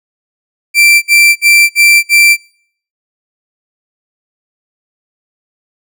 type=tone bursts; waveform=40% pulse; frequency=2349 Hz; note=D7; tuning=in tune; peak=-3 dBFS; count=5; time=0.74-2.368 s; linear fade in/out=50 ms; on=280 ms; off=57 ms; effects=noise-tail reverb RT60 0.6 s tail -24 dB re dry